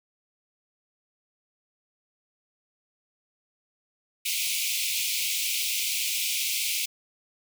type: high-pass noise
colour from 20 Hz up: pink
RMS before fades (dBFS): -28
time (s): 4.25-6.86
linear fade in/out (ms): 10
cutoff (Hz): 2200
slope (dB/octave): 96
effects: none